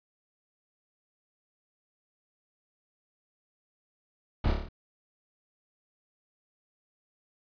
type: noise with echo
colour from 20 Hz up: brown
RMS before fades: -26 dBFS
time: 4.44-4.52 s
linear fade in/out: 5 ms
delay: 28 ms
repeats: 6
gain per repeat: -3 dB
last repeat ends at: 4.688 s
effects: resampled to 11025 Hz